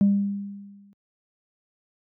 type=tone with exponential decay; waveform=sine; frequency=200.4 Hz; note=G3; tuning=38 cents sharp; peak=-12 dBFS; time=0.01-0.93 s; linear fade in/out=0 ms; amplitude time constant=200 ms; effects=tanh soft clip ceiling -12 dBFS + high-pass 100 Hz 12 dB/octave